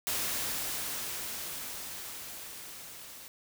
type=noise with level ramp; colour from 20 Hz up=white; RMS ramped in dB=-32 to -48 dBFS; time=0.07-3.28 s; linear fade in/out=0 ms; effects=none